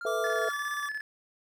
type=tone; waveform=triangle; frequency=1396.9 Hz; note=F6; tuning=in tune; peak=-34 dBFS; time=0.01-0.52 s; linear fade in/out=2 ms
type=chord; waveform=sine; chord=A suspended second; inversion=none; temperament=equal; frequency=440 / 493.9 / 659.3 Hz; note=A4 / B4 / E5; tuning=0 / 0 / 0 cents; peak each=-32 / -34 / -31 dBFS; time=0.05-0.49 s; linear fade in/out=2 ms
type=tone with vibrato; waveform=square; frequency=1160 Hz; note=D6; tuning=22 cents flat; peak=-35 dBFS; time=0.06-0.89 s; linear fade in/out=10 ms; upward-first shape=triangle; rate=1.9 Hz; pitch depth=22 cents each way
type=tone with tremolo; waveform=triangle; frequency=1726 Hz; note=A6; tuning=34 cents flat; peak=-29 dBFS; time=0.24-1.01 s; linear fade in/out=2 ms; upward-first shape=square; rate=17 Hz; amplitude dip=55%
effects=none